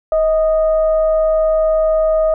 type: tone with frequency modulation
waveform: sine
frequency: 633 Hz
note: D#5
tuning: 30 cents sharp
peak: -11 dBFS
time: 0.12-2.34 s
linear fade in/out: 2 ms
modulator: 605 Hz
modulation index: 0.31
effects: none